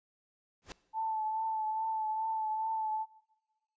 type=noise with exponential growth; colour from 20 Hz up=pink; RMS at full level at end=-39 dBFS; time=0.62-0.72 s; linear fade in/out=0 ms; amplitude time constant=21 ms
type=tone with vibrato; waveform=sine; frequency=877 Hz; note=A5; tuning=6 cents flat; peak=-31 dBFS; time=0.93-3.06 s; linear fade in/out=50 ms; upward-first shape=triangle; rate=2.4 Hz; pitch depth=29 cents each way
effects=noise-tail reverb RT60 1.0 s tail -19 dB re dry + resampled to 16000 Hz